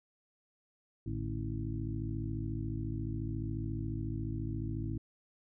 harmonic tone with a mistuned harmonic, 54.2 Hz, A1, 25 cents flat, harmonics 1 / 2 / 3 / 4 / 5 / 6, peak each -41 / -37 / -43 / -47 / -43 / -43 dBFS, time 1.06-4.98 s, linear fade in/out 5 ms, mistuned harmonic 3, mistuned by -150 cents, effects none

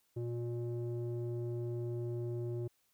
square tone with low-pass filter, 119.1 Hz, A#2, 38 cents sharp, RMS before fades -38 dBFS, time 0.16-2.68 s, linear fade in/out 10 ms, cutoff 420 Hz, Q 2.7, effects white hiss -75 dBFS RMS until 2.93 s

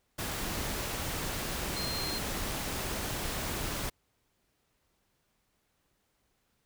sine tone in noise, 4186 Hz, C8, in tune, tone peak -36 dBFS, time 1.76-2.19 s, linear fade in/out 10 ms, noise pink, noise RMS -35 dBFS, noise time 0.18-3.9 s, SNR -4 dB, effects pink hiss -75 dBFS RMS until 6.65 s

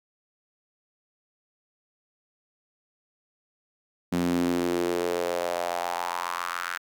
sawtooth tone with high-pass filter sweep, 87.31 Hz, F2, in tune, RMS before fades -28 dBFS, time 4.12-6.78 s, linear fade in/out 10 ms, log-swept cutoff 210 to 1500 Hz, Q 3.7, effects none

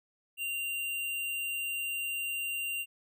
square tone, 2776 Hz, F7, 11 cents flat, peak -33 dBFS, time 0.37-2.86 s, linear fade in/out 50 ms, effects none

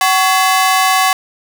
sawtooth ring-modulated tone, 936 Hz, A#5, 7 cents sharp, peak -3 dBFS, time 0.01-1.13 s, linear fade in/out 2 ms, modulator 180 Hz, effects none

